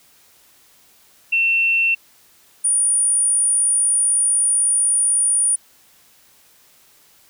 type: tone pair in turn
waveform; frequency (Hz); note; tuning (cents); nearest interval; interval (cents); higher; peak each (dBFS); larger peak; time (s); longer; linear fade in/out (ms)
sine; 2700 / 9478; E7 / D9; +41 / +15; octave + minor seventh; 2174; second; -14; neither; 1.32-1.95 / 2.64-5.56; second; 10
effects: white hiss -53 dBFS RMS until 7.29 s